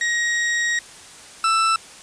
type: tone pair in turn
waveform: 40% pulse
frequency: 1887 / 1325.9 Hz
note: A#6 / E6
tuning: +21 / +10 cents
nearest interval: tritone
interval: 611 cents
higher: first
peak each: -18 / -15 dBFS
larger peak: second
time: 0.01-0.79 / 1.44-1.76 s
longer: first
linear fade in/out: 2 ms
effects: white hiss -42 dBFS RMS until 2.02 s + resampled to 22050 Hz